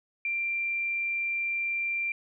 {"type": "tone", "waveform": "sine", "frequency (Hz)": 2367, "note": "D7", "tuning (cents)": 13, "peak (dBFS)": -27, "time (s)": [0.25, 2.12], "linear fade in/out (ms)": 2, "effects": []}